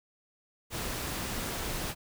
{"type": "noise", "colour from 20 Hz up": "pink", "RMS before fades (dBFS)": -35, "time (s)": [0.7, 1.95], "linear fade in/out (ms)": 50, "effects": []}